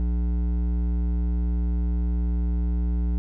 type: tone with hard clipping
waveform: sine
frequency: 59.3 Hz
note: A#1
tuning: 30 cents sharp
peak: -23 dBFS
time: 0-3.18 s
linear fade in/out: 0 ms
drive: 10 dB
effects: none